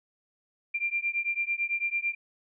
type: beating tone pair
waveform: sine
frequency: 2374 / 2383 Hz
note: D7 / D7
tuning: +18 / +25 cents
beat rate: 9 Hz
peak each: -30 dBFS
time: 0.74-2.15 s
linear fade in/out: 10 ms
effects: none